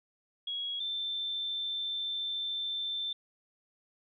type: tone pair in turn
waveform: sine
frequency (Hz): 3320 / 3553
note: G#7 / A7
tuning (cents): -1 / +16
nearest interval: minor second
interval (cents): 117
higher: second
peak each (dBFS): -33 / -32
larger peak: second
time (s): 0.47-0.8 / 0.8-3.13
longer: second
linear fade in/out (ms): 5
effects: none